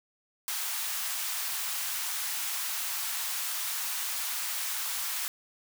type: high-pass noise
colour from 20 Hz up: white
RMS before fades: -33 dBFS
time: 0.48-5.28 s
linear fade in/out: 0 ms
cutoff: 820 Hz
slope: 24 dB/octave
effects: none